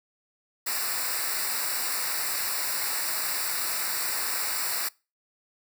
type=noise with comb filter; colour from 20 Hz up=white; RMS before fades=-29 dBFS; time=0.66-4.89 s; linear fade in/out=10 ms; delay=0.31 ms; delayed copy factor=-0.95; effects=noise-tail reverb RT60 0.3 s tail -24 dB re dry